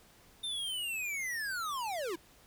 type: linear sweep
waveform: square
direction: down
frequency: 3633 to 307.2 Hz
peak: -35 dBFS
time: 0.43-2.16 s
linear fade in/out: 10 ms
effects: pink hiss -61 dBFS RMS until 2.46 s